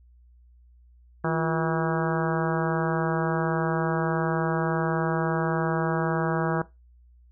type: harmonic tone with a mistuned harmonic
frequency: 161.5 Hz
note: E3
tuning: 35 cents flat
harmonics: 1 / 2 / 3 / 4 / 5 / 6 / 7 / 8 / 9 / 10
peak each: -27 / -30 / -32 / -33 / -34 / -35 / -35 / -36 / -37 / -37 dBFS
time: 1.24-6.62 s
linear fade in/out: 5 ms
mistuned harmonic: 2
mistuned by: +110 cents
effects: noise-tail reverb RT60 0.2 s tail -17 dB re dry + added 60 Hz sine -52 dBFS peak until 7.31 s